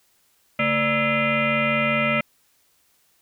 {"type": "tone with frequency modulation", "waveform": "sine", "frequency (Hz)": 1320, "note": "E6", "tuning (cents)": 2, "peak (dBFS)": -18, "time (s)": [0.59, 2.21], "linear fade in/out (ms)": 5, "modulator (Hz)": 365, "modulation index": 3.6, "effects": ["white hiss -63 dBFS RMS until 3.21 s"]}